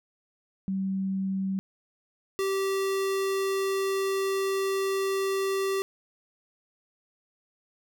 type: tone pair in turn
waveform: sine / square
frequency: 192.1 / 388.4 Hz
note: G3 / G4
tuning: -35 / -16 cents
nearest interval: octave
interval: 1219 cents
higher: second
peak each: -26 dBFS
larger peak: neither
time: 0.68-1.59 / 2.39-5.82 s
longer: second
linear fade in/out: 0 ms
effects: none